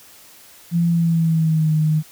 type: tone with pitch glide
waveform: sine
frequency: 170 to 154.99 Hz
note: F3 to D#3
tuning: -46 to -6 cents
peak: -14 dBFS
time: 0.71-2.03 s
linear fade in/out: 50 ms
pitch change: -160 cents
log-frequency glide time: 0.89-1.74 s
effects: white hiss -46 dBFS RMS until 2.11 s